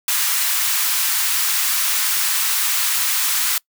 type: high-pass noise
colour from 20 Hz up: white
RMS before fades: -19 dBFS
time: 0.08-3.58 s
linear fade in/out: 2 ms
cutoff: 1000 Hz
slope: 24 dB/octave
effects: noise-tail reverb RT60 0.1 s tail -24 dB re dry